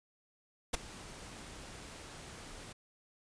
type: noise with ADSR envelope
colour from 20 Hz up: pink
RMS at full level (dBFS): -28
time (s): 0.73-2.73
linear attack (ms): 14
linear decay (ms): 10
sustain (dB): -21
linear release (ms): 9
effects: resampled to 22050 Hz